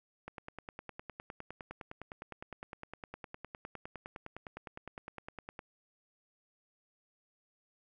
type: click train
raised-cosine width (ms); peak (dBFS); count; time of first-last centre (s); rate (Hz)
0.5; -28; 53; 0.28-5.592; 9.79
effects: none